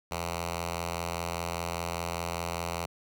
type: tone with notch filter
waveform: 5% pulse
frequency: 85 Hz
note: F2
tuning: 46 cents flat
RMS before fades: -34 dBFS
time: 0.11-2.86 s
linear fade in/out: 5 ms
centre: 290 Hz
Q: 0.83
effects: none